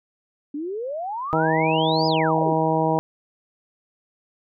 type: exponential two-way sweep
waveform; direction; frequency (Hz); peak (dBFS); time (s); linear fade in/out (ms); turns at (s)
sine; up then down; 279.7 to 5100 to 279.7; -26; 0.54-2.53; 5; 2.07
type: harmonic tone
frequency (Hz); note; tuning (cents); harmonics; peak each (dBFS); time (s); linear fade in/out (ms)
159.6; D#3; +44; 1 / 2 / 3 / 4 / 5 / 6; -25 / -25 / -25 / -25 / -25 / -25; 1.33-2.99; 0
effects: none